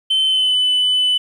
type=tone with pitch glide; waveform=sine; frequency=3076 to 3001 Hz; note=G7 to F#7; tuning=-33 to +24 cents; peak=-11 dBFS; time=0.1-1.18 s; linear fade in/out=10 ms; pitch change=-43 cents; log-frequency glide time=0.25-0.57 s; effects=tanh soft clip ceiling -11 dBFS + 8-bit